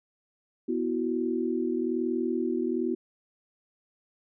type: chord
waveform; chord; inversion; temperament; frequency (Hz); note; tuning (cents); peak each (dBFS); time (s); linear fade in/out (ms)
sine; B suspended fourth; none; just; 246.9 / 329.3 / 370.4; B3 / E4 / F#4; 0 / -2 / +2; -30; 0.68-2.95; 10
effects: none